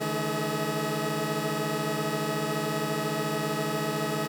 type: tone cluster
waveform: 20% pulse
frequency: 147.1 / 161.5 / 216.9 / 420.7 / 639 Hz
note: D3 / E3 / A3 / G#4 / D#5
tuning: +3 / -35 / -25 / +22 / +46 cents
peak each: -29 dBFS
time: 0-4.28 s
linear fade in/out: 20 ms
effects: 9-bit